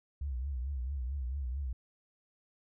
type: tone with vibrato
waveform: sine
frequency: 66 Hz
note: C2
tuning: 16 cents sharp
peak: -33 dBFS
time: 0.21-1.73 s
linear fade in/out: 5 ms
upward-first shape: triangle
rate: 4.5 Hz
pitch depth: 180 cents each way
effects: none